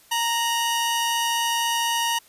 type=tone pair together; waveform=sawtooth; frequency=930 / 2924 Hz; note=A#5 / F#7; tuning=-4 / -21 cents; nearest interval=octave + minor sixth; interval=1983 cents; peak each=-19 / -23 dBFS; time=0.11-2.19 s; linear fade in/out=10 ms; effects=white hiss -54 dBFS RMS until 2.28 s + resampled to 32000 Hz